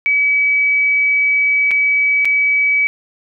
sine tone with dropouts, 2282 Hz, C#7, 50 cents sharp, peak -11 dBFS, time 0.06-2.87 s, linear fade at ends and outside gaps 0 ms, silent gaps 1.709-1.714 / 2.248-2.254 s, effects none

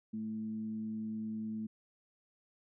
sine tone with frequency modulation, 218.2 Hz, A3, 14 cents flat, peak -36 dBFS, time 0.13-1.67 s, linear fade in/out 10 ms, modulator 110 Hz, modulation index 0.27, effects none

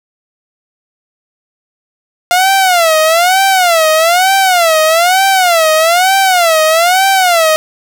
sawtooth tone with vibrato, 698.5 Hz, F5, in tune, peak -3 dBFS, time 2.31-7.56 s, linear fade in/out 0 ms, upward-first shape sine, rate 1.1 Hz, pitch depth 190 cents each way, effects none

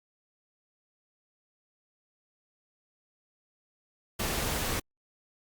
pink noise, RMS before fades -31 dBFS, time 4.19-4.8 s, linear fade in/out 10 ms, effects Opus 48 kbps

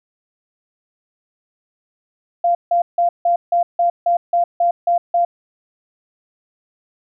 sine tone bursts, 693 Hz, F5, 14 cents flat, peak -12 dBFS, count 11, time 2.44-5.25 s, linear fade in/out 5 ms, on 110 ms, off 160 ms, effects none

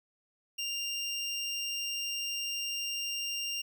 25% pulse tone, 2792 Hz, F7, 1 cent flat, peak -29 dBFS, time 0.58-3.62 s, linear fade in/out 10 ms, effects none

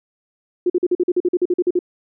sine tone bursts, 356.9 Hz, F4, 38 cents sharp, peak -13 dBFS, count 14, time 0.66-1.791 s, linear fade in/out 5 ms, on 39 ms, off 45 ms, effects none

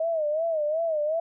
sine tone with vibrato, 630 Hz, D#5, 21 cents sharp, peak -23 dBFS, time 0-1.2 s, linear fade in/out 5 ms, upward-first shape sine, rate 2.7 Hz, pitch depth 110 cents each way, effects none

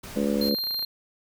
pink noise, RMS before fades -40 dBFS, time 0.03-0.5 s, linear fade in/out 10 ms
harmonic tone, 71.1 Hz, C#2, 45 cents sharp, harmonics 3 / 4 / 5 / 6 / 7 / 8, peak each -25 / -29 / -33 / -35 / -29 / -34 dBFS, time 0.16-0.55 s, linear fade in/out 5 ms
square tone, 4186 Hz, C8, in tune, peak -27 dBFS, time 0.41-0.85 s, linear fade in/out 5 ms
clicks, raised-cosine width 0.5 ms, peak -29 dBFS, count 9, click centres 0.511 / 0.547 / 0.586 / 0.639 / 0.671 / 0.709 / 0.744 / 0.793 / 0.826 s
effects none

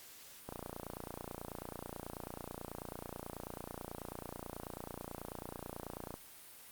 click train, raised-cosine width 1 ms, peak -28 dBFS, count 166, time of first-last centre 0.49-6.141 s, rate 29.2 Hz, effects white hiss -55 dBFS RMS until 6.71 s + Opus 48 kbps

